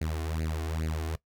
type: tone with flanger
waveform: sawtooth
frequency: 79.4 Hz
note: D#2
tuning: 36 cents sharp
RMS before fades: -32 dBFS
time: 0.01-1.16 s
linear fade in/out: 5 ms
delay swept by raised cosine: 0.44 to 2.84 ms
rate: 2.4 Hz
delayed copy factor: +0.9
effects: noise-tail reverb RT60 0.1 s tail -19 dB re dry